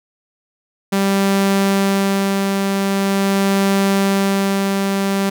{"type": "tone with tremolo", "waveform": "sawtooth", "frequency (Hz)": 196.3, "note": "G3", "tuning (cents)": 3, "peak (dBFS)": -9, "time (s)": [0.92, 5.3], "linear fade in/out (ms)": 10, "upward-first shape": "sine", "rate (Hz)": 0.44, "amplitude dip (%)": 30, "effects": []}